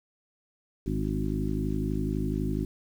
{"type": "harmonic tone with a mistuned harmonic", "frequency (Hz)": 52, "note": "G#1", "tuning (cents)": 3, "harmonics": [1, 2, 3, 4, 5, 6, 7], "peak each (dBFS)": [-32, -35, -33, -34, -34, -36, -37], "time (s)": [0.86, 2.65], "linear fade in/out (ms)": 5, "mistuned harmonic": 6, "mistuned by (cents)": -26, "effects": ["9-bit"]}